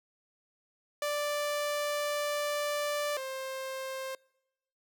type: tone pair in turn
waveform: sawtooth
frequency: 587.3 / 528.7 Hz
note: D5 / C5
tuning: 0 / +18 cents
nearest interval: major second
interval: 182 cents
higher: first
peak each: -26 / -32 dBFS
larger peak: first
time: 1.02-3.17 / 3.17-4.15 s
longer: first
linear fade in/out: 2 ms
effects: noise-tail reverb RT60 0.9 s tail -26 dB re dry